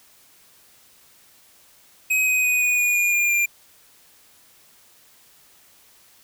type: tone with pitch steps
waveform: square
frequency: 2530 / 2510 / 2489 / 2469 / 2449 / 2430 / 2410 / 2391 Hz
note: D#7 / D#7 / D#7 / D#7 / D#7 / D#7 / D7 / D7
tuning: +28 / +15 / 0 / -14 / -28 / -42 / +44 / +30 cents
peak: -18 dBFS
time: 2.1-3.46 s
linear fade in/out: 10 ms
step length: 170 ms
effects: white hiss -54 dBFS RMS until 6.23 s